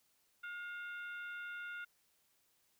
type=harmonic tone with a mistuned harmonic; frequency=713 Hz; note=F5; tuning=36 cents sharp; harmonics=2 / 3 / 4 / 5; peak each=-43 / -55 / -55 / -60 dBFS; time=0.43-1.85 s; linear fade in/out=10 ms; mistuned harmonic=4; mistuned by=-60 cents; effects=white hiss -75 dBFS RMS until 2.79 s